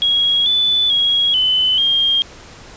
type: tone with pitch steps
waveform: sine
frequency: 3308 / 3486 / 3308 / 3024 / 3218 Hz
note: G#7 / A7 / G#7 / F#7 / G7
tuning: -8 / -17 / -8 / +37 / +45 cents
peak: -12 dBFS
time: 0.02-2.22 s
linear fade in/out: 0 ms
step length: 440 ms
effects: pink hiss -39 dBFS RMS until 2.76 s + resampled to 16000 Hz